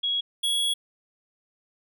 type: tone pair in turn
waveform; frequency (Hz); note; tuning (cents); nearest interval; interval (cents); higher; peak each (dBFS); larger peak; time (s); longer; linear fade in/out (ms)
sine / square; 3322 / 3343; G#7 / G#7; 0 / +11; unison; 11; second; -23; neither; 0.03-0.21 / 0.43-0.74; second; 10
effects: none